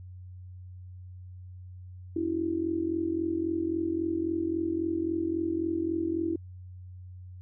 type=tone with amplitude modulation; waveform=sine; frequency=329.6 Hz; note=E4; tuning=in tune; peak=-23 dBFS; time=2.16-6.36 s; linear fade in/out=5 ms; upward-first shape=sine; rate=43.7 Hz; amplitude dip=80%; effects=added 91 Hz sine -42 dBFS peak until 7.41 s